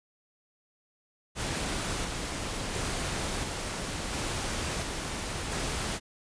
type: noise with tremolo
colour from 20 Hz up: pink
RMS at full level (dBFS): -32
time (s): 1.35-6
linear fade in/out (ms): 50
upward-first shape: square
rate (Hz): 0.72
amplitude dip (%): 25
effects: resampled to 22050 Hz